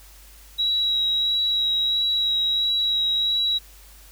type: tone with vibrato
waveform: sine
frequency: 3870 Hz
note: B7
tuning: 36 cents flat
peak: -19 dBFS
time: 0.58-3.59 s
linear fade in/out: 20 ms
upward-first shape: sine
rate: 1.5 Hz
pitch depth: 13 cents each way
effects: added 50 Hz sine -47 dBFS peak until 4.11 s + white hiss -50 dBFS RMS until 4.11 s